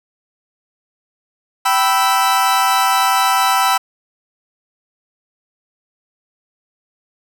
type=chord; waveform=40% pulse; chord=E minor; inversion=first; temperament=equal with one note detuned; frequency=775.4 / 987.8 / 1318.5 Hz; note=G5 / B5 / E6; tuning=-19 / 0 / 0 cents; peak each=-16 dBFS; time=1.65-3.78 s; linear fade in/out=10 ms; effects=none